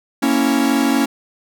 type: chord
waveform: 45% pulse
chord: A# diminished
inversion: none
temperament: equal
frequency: 233.1 / 277.2 / 329.6 Hz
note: A#3 / C#4 / E4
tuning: 0 / 0 / 0 cents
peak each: -19 / -16 / -22 dBFS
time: 0.22-1.06 s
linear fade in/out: 10 ms
effects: none